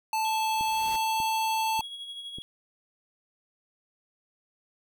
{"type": "tone with pitch glide", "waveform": "square", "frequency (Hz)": [878, 884.1], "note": ["A5", "A5"], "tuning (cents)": [-4, 8], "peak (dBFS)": -26, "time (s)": [0.13, 1.81], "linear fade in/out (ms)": 2, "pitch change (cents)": 12, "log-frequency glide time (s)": [0.68, 0.91]}
{"type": "noise with exponential growth", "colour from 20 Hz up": "pink", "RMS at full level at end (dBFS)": -41, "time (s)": [0.17, 0.96], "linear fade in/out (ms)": 0, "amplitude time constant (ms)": 170}
{"type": "tone with tremolo", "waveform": "triangle", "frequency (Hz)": 3322, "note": "G#7", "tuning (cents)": 0, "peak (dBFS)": -34, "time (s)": [0.25, 2.42], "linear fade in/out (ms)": 0, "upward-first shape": "sine", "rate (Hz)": 12, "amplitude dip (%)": 45}
{"type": "click train", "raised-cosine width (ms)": 3, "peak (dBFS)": -29, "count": 4, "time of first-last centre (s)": [0.61, 2.385], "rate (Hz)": 1.69}
{"effects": []}